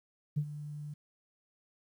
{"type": "tone with ADSR envelope", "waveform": "sine", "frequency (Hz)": 148.2, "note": "D3", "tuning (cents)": 16, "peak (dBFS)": -25, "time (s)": [0.36, 0.94], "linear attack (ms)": 17, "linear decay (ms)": 67, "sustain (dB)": -14, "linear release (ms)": 8, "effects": ["tanh soft clip ceiling -22 dBFS", "11-bit"]}